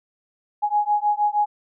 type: beating tone pair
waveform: sine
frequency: 830 / 836.4 Hz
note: G#5 / G#5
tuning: -1 / +12 cents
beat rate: 6.4 Hz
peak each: -21 dBFS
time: 0.62-1.46 s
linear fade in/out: 20 ms
effects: none